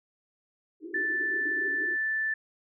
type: band-pass noise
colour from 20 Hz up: pink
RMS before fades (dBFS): -40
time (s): 0.8-1.97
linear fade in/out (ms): 50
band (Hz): 290 to 410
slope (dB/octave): 96
type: tone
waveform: sine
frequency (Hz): 1760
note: A6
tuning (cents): 0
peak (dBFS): -26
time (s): 0.94-2.34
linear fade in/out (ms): 5
effects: none